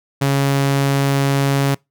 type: tone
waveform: sawtooth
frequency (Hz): 138.59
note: C#3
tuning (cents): 0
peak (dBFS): -10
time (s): 0.21-1.75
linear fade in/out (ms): 10
effects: noise-tail reverb RT60 0.2 s tail -25 dB re dry